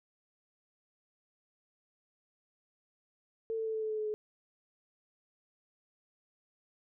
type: tone with pitch steps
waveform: sine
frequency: 448.4 / 445 / 441.7 / 438.4 / 435.1 / 431.9 / 428.6 / 425.4 Hz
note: A4 / A4 / A4 / A4 / A4 / A4 / A4 / G#4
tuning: +33 / +20 / +7 / -6 / -19 / -32 / -45 / +42 cents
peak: -32 dBFS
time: 3.5-4.14 s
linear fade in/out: 0 ms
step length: 80 ms
effects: none